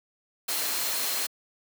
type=tone in noise; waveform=sine; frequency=4186 Hz; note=C8; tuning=in tune; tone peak=-38 dBFS; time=0.48-1.27 s; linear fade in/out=10 ms; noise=white; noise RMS=-29 dBFS; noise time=0.48-1.27 s; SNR=-12 dB; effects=high-pass 300 Hz 12 dB/octave